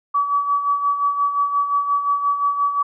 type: tone with tremolo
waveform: sine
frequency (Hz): 1143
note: D6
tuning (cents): -47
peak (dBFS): -14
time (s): 0.14-2.83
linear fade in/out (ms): 10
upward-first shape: sine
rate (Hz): 5.7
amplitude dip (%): 60
effects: none